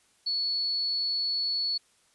sine tone, 4411 Hz, C#8, 9 cents flat, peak -26 dBFS, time 0.26-1.78 s, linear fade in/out 10 ms, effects white hiss -65 dBFS RMS until 2.14 s + resampled to 24000 Hz

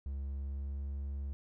triangle tone with pitch glide, 68.9 to 69.7 Hz, C#2 to C#2, -10 to +10 cents, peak -34 dBFS, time 0.06-1.33 s, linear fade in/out 0 ms, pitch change +20 cents, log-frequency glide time 0.37-0.82 s, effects none

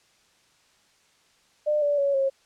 sine tone with pitch steps, 600 / 579.9 / 560.5 / 541.7 Hz, D5 / D5 / C#5 / C#5, +37 / -22 / +19 / -40 cents, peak -20 dBFS, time 1.66-2.3 s, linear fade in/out 20 ms, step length 160 ms, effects white hiss -62 dBFS RMS until 2.45 s + low-pass 7000 Hz 12 dB/octave

